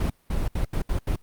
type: noise bursts at uneven times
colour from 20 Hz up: brown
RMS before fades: -24 dBFS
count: 6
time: 0-0.1 / 0.3-0.48 / 0.55-0.65 / 0.73-0.82 / 0.89-0.99 / 1.07-1.16 s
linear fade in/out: 5 ms
effects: pink hiss -63 dBFS RMS until 1.22 s + Opus 32 kbps